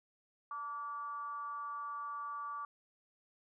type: tone with frequency modulation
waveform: sine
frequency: 1155 Hz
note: D6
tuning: 29 cents flat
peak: -39 dBFS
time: 0.51-2.65 s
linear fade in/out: 2 ms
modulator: 263 Hz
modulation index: 0.45
effects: none